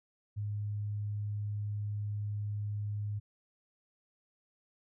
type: tone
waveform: sine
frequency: 103.83 Hz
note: G#2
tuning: in tune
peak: -33 dBFS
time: 0.36-3.2 s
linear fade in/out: 20 ms
effects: none